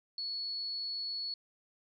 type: tone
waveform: sine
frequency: 4394 Hz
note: C#8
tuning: 16 cents flat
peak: -35 dBFS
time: 0.18-1.34 s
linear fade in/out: 2 ms
effects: none